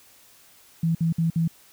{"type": "tone bursts", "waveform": "sine", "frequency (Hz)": 164.81, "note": "E3", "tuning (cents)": 0, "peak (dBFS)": -19, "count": 4, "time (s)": [0.83, 1.478], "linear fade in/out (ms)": 5, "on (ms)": 120, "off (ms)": 56, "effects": ["white hiss -54 dBFS RMS until 1.72 s"]}